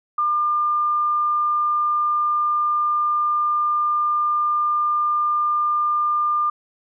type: tone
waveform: sine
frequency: 1200 Hz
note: D6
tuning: 37 cents sharp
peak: -17 dBFS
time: 0.18-6.5 s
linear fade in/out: 5 ms
effects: none